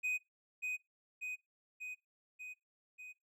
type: tone with echo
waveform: triangle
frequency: 2500 Hz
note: D#7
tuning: 8 cents sharp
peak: -32 dBFS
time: 0.03-0.18 s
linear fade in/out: 20 ms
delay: 590 ms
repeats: 5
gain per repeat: -3 dB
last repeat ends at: 3.13 s
effects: noise-tail reverb RT60 0.2 s tail -21 dB re dry